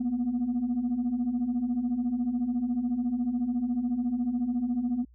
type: beating tone pair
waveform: sine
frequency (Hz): 233.1 / 247.1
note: A#3 / B3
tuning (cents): 0 / +1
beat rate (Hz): 14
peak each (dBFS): -30 / -25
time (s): 0-5.05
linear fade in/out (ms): 10
effects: tanh soft clip ceiling -22 dBFS + added 60 Hz sine -53 dBFS peak until 5.14 s